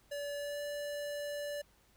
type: tone with pitch glide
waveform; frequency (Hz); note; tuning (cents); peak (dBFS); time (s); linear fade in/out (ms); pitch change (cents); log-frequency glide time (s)
square; 575 to 581.7; D5 to D5; -37 to -17; -38; 0.11-1.62; 10; +20; 0.37-0.61
effects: added 50 Hz sine -70 dBFS peak until 1.96 s + pink hiss -68 dBFS RMS until 1.96 s